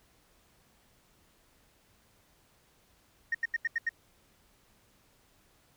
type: tone bursts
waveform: sine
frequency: 1853 Hz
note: A#6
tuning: 11 cents flat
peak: -25 dBFS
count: 6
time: 3.32-3.892 s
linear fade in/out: 5 ms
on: 27 ms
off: 82 ms
effects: tanh soft clip ceiling -23 dBFS + pink hiss -66 dBFS RMS until 5.76 s